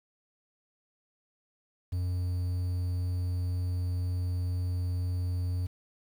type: tone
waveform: triangle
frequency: 89.8 Hz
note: F2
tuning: 49 cents sharp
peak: -26 dBFS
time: 1.92-5.67 s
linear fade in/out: 10 ms
effects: 9-bit